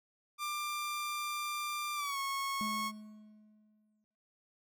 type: tone with pitch glide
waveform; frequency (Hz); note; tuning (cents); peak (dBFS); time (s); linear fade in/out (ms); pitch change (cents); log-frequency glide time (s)
sawtooth; 1189 to 1096.6; D6 to C#6; +21 to -19; -31; 0.38-2.92; 50; -140; 1.95-2.18
type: tone with exponential decay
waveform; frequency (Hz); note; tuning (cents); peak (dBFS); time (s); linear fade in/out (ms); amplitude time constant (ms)
triangle; 213.2; G#3; +46; -34; 2.61-4.04; 0; 310
effects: noise-tail reverb RT60 0.9 s tail -21 dB re dry